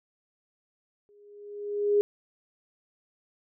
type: tone with exponential growth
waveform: sine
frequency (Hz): 411.2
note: G#4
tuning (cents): -17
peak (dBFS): -17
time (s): 1.09-2.01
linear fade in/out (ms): 0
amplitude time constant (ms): 200
effects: none